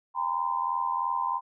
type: tone cluster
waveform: sine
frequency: 801 / 940 / 1023 Hz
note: G5 / A#5 / C6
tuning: +37 / +14 / -39 cents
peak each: -36 / -30 / -28 dBFS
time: 0.14-1.41 s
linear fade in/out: 50 ms
effects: none